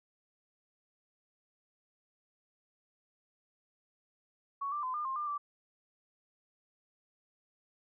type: tone with pitch steps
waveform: sine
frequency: 1115 / 1181 / 1023 / 1205 / 1061 / 1198 / 1166 Hz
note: C#6 / D6 / C6 / D6 / C6 / D6 / D6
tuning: +10 / +9 / -39 / +44 / +24 / +34 / -13 cents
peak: -33 dBFS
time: 4.61-5.38 s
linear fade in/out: 10 ms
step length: 110 ms
effects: none